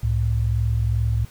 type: tone pair together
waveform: sine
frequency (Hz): 67 / 109.65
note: C2 / A2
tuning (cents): +42 / -6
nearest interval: major sixth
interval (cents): 852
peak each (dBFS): -22 / -20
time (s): 0.03-1.25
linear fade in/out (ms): 5
effects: pink hiss -49 dBFS RMS until 1.3 s